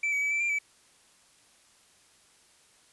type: tone with pitch steps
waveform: triangle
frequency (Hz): 2323 / 2271 / 2292 / 2326 / 2380 / 2299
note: D7 / C#7 / D7 / D7 / D7 / D7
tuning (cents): -20 / +41 / -43 / -17 / +22 / -37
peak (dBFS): -24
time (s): 0.03-0.588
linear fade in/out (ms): 5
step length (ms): 93
effects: white hiss -61 dBFS RMS until 2.92 s + resampled to 24000 Hz